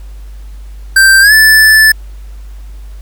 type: tone with pitch glide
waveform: square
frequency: 1568 to 1749.9 Hz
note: G6 to A6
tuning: 0 to -10 cents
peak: -3 dBFS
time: 0.96-1.92 s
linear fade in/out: 5 ms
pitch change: +190 cents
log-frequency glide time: 1.21-1.33 s
effects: added 50 Hz sine -25 dBFS peak until 3.01 s + pink hiss -46 dBFS RMS until 3.01 s